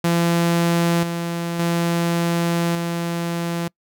sawtooth tone with level steps, 170 Hz, F3, 46 cents flat, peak -12 / -19 / -14 / -18 dBFS, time 0.04-3.68 s, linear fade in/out 5 ms, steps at 1.03 / 1.59 / 2.75 s, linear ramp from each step 2 ms, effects noise-tail reverb RT60 0.1 s tail -26 dB re dry

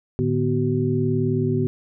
sine tone cluster, 110.3 / 149.2 / 247.6 / 377.8 Hz, A2 / D3 / B3 / F#4, +5 / +28 / +5 / +36 cents, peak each -24 dBFS, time 0.19-1.67 s, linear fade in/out 0 ms, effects none

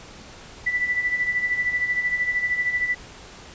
sine tone with tremolo, 1975.5 Hz, B6, in tune, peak -18 dBFS, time 0.66-2.95 s, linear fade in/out 10 ms, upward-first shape sine, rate 13 Hz, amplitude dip 65%, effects pink hiss -43 dBFS RMS until 3.54 s + resampled to 16000 Hz

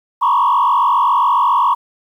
sine tone with frequency modulation, 1034 Hz, C6, 21 cents flat, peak -9 dBFS, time 0.21-1.75 s, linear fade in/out 20 ms, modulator 47.3 Hz, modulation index 2.3, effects tanh soft clip ceiling -7 dBFS + 8-bit

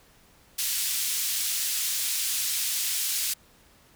white band-pass noise, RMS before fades -28 dBFS, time 0.58-3.34 s, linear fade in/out 10 ms, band 2800 to 14000 Hz, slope 12 dB/octave, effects pink hiss -58 dBFS RMS until 3.95 s

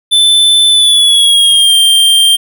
square tone with pitch glide, 3522 to 3174 Hz, A7 to G7, +1 to +21 cents, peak -5 dBFS, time 0.11-2.37 s, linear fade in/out 20 ms, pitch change -180 cents, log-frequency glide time 0.69-1.75 s, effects none

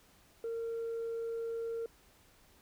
sine tone, 459.2 Hz, A#4, 26 cents flat, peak -33 dBFS, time 0.44-1.86 s, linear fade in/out 2 ms, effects tanh soft clip ceiling -33 dBFS + pink hiss -64 dBFS RMS until 2.61 s

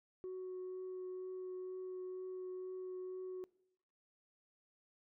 sine tone with vibrato, 370 Hz, F#4, in tune, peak -40 dBFS, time 0.24-3.44 s, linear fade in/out 0 ms, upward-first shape triangle, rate 2.1 Hz, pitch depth 10 cents each way, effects noise-tail reverb RT60 0.8 s tail -23 dB re dry + tanh soft clip ceiling -40 dBFS

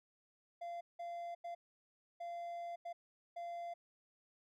triangle tone bursts at uneven times, 689 Hz, F5, 24 cents flat, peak -40 dBFS, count 6, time 0.61-0.81 / 0.99-1.35 / 1.44-1.55 / 2.2-2.76 / 2.85-2.93 / 3.36-3.74 s, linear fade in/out 10 ms, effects none

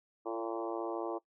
harmonic tone with a mistuned harmonic, 114 Hz, A#2, 38 cents flat, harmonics 3 / 4 / 5 / 6 / 7 / 8 / 9 / 10, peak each -38 / -40 / -42 / -44 / -45 / -46 / -47 / -48 dBFS, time 0.25-1.19 s, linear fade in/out 20 ms, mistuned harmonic 4, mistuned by -15 cents, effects noise-tail reverb RT60 0.1 s tail -20 dB re dry

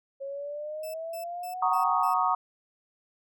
sine exponential sweep, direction up, 544 to 828 Hz, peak -33 dBFS, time 0.2-2.11 s, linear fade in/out 20 ms
5% pulse tone bursts, 2637 Hz, E7, in tune, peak -35 dBFS, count 5, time 0.83-2.14 s, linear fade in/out 5 ms, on 110 ms, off 190 ms
sine chord, D# minor seventh, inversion first, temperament equal, 740 / 932.3 / 1108.7 / 1244.5 Hz, F#5 / A#5 / C#6 / D#6, 0 / 0 / 0 / 0 cents, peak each -28 dBFS, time 1.62-2.35 s, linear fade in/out 5 ms
effects none

